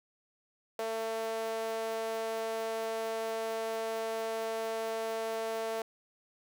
sawtooth tone with high-pass filter, 223.9 Hz, A3, 30 cents sharp, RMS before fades -35 dBFS, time 0.79-5.82 s, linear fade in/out 2 ms, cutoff 550 Hz, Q 7.9, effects none

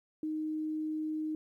sine tone, 310.5 Hz, D#4, 3 cents flat, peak -32 dBFS, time 0.23-1.35 s, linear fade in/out 2 ms, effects 12-bit

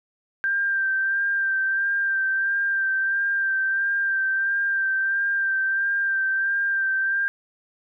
sine tone with vibrato, 1579 Hz, G6, 12 cents sharp, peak -20 dBFS, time 0.44-7.28 s, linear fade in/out 0 ms, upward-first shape sine, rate 1.5 Hz, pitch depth 23 cents each way, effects none

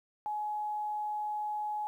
sine tone, 843 Hz, G#5, 26 cents sharp, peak -32 dBFS, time 0.26-1.87 s, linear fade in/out 0 ms, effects 11-bit

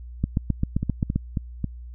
two click trains, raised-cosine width 5 ms, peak -12 / -9 dBFS, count 4 / 8, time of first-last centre 0.83-1.643 / 0.24-1.16 s, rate 3.69 / 7.61 Hz, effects added 60 Hz sine -36 dBFS peak until 1.94 s

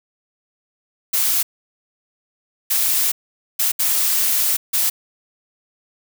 blue noise bursts at uneven times, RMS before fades -18 dBFS, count 5, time 1.13-1.43 / 2.7-3.12 / 3.59-3.72 / 3.79-4.57 / 4.73-4.9 s, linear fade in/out 10 ms, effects none

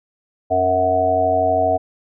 harmonic tone, 92.4 Hz, F#2, 2 cents flat, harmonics 1 / 3 / 5 / 7 / 8, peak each -28 / -27 / -24 / -17 / -18 dBFS, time 0.5-1.78 s, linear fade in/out 20 ms, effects none

